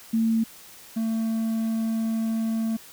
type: tone pair in turn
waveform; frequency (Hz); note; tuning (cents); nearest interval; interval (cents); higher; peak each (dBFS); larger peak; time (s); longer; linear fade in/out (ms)
sine / triangle; 224.9 / 223.9; A3 / A3; +38 / +30; unison; 8; first; -19 / -21; first; 0.13-0.44 / 0.96-2.77; second; 10
effects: white hiss -47 dBFS RMS until 2.92 s